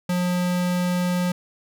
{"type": "tone", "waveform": "square", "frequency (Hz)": 178.8, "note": "F3", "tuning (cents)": 41, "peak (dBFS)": -21, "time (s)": [0.09, 1.32], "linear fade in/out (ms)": 5, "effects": []}